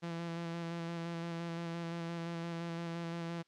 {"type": "tone with vibrato", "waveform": "sawtooth", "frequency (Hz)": 168.5, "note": "E3", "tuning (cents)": 38, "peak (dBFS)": -34, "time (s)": [0.02, 3.43], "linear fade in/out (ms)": 20, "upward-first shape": "square", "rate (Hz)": 5.8, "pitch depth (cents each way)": 16, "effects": ["white hiss -75 dBFS RMS until 3.47 s", "low-pass 5000 Hz 12 dB/octave"]}